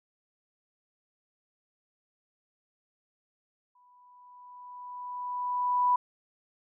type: tone with exponential growth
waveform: sine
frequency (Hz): 987.8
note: B5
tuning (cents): 0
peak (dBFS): -20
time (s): 3.75-5.96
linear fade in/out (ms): 5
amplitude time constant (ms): 480
effects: none